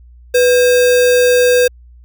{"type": "tone with sample-and-hold", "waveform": "sine", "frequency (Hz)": 493.9, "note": "B4", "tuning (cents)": 0, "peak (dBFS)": -7, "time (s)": [0.34, 1.68], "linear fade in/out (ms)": 10, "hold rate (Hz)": 2100, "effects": ["added 60 Hz sine -38 dBFS peak until 2.04 s"]}